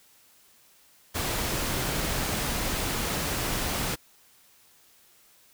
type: noise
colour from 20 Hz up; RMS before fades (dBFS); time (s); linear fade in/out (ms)
pink; -29; 1.14-3.96; 20
effects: white hiss -59 dBFS RMS until 5.53 s